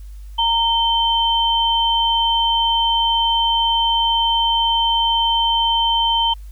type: tone pair together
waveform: sine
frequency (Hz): 922 / 3101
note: A#5 / G7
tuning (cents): -19 / -19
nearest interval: octave + major sixth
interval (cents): 2100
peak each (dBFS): -17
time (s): 0.38-6.34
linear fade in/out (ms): 10
effects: added 50 Hz sine -32 dBFS peak until 6.51 s + white hiss -56 dBFS RMS until 6.51 s